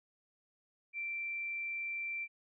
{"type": "tone", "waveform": "sine", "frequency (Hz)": 2349, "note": "D7", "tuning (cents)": 0, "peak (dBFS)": -36, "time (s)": [0.93, 2.28], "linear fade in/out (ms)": 50, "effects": []}